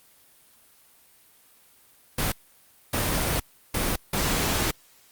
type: noise bursts at uneven times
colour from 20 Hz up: pink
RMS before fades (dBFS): -25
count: 4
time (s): 2.18-2.32 / 2.93-3.4 / 3.74-3.96 / 4.13-4.71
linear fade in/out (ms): 5
effects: white hiss -57 dBFS RMS until 5.11 s + Opus 32 kbps